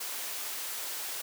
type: high-pass noise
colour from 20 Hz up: white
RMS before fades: -37 dBFS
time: 0-1.22 s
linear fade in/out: 10 ms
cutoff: 430 Hz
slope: 12 dB/octave
effects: none